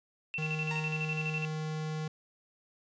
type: tone with tremolo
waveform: sine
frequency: 2692 Hz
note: E7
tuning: 36 cents sharp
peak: -32 dBFS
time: 0.34-1.45 s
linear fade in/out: 0 ms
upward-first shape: square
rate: 12 Hz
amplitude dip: 70%
type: tone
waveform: square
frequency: 155.56 Hz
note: D#3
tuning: in tune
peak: -34 dBFS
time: 0.38-2.08 s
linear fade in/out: 5 ms
type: tone with exponential decay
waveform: sawtooth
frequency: 926 Hz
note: A#5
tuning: 12 cents flat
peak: -32 dBFS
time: 0.71-1.17 s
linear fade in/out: 0 ms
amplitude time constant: 100 ms
effects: resampled to 16000 Hz